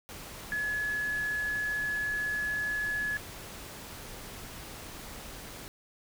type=tone in noise; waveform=sine; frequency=1700 Hz; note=G#6; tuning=40 cents sharp; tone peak=-29 dBFS; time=0.52-3.17 s; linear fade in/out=0 ms; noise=pink; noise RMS=-44 dBFS; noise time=0.09-5.68 s; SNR=+12 dB; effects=none